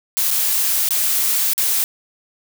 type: noise with dropouts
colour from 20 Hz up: blue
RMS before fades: -18 dBFS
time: 0.17-1.84 s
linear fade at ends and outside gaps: 0 ms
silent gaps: 0.306-0.312 / 0.888-0.907 / 1.534-1.579 s
effects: none